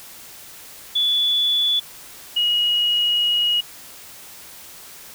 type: tone pair in turn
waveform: sine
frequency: 3443 / 2895 Hz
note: A7 / F#7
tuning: -38 / -38 cents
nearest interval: minor third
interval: 300 cents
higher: first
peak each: -16 dBFS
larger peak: neither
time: 0.95-1.8 / 2.36-3.61 s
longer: second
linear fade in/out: 10 ms
effects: white hiss -41 dBFS RMS until 5.14 s